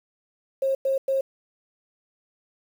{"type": "tone bursts", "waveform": "sine", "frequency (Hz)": 538, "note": "C5", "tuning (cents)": 48, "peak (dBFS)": -20, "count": 3, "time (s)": [0.62, 1.21], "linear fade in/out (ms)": 5, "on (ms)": 130, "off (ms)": 100, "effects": ["8-bit"]}